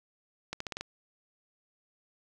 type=accelerating click train; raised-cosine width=0.2 ms; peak=-18 dBFS; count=6; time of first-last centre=0.53-0.81 s; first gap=74 ms; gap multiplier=0.86; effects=none